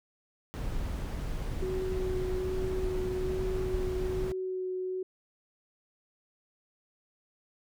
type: noise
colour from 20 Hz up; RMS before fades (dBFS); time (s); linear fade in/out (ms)
brown; -34; 0.54-4.32; 0
type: tone with vibrato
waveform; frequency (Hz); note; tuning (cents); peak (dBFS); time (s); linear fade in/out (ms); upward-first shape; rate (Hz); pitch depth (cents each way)
sine; 371.9; F#4; +9; -31; 1.62-5.03; 5; sine; 1.2; 10
effects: none